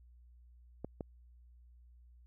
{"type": "clicks", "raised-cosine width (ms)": 2, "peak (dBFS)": -26, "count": 2, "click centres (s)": [0.846, 1.008], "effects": ["added 60 Hz sine -57 dBFS peak until 2.26 s"]}